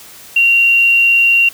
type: tone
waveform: sine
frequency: 2758 Hz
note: F7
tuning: 22 cents flat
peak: -7 dBFS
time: 0.36-1.49 s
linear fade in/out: 5 ms
effects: white hiss -37 dBFS RMS until 1.53 s